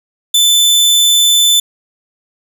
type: tone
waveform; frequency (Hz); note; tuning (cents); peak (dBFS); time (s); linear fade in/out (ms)
sawtooth; 3520; A7; 0; -4; 0.34-1.6; 5
effects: none